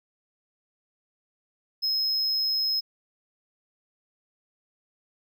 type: tone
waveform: triangle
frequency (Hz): 5140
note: E8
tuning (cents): -45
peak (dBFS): -22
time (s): 1.82-2.81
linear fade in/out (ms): 20
effects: none